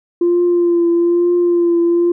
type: tone with vibrato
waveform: sine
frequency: 345.8 Hz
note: F4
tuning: 17 cents flat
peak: -9 dBFS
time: 0.21-2.12 s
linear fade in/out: 5 ms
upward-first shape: triangle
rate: 1.1 Hz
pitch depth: 30 cents each way
effects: tanh soft clip ceiling -7 dBFS